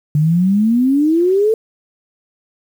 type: exponential sweep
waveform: sine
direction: up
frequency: 145.7 to 451.8 Hz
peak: -10 dBFS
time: 0.15-1.54 s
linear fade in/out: 2 ms
effects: 7-bit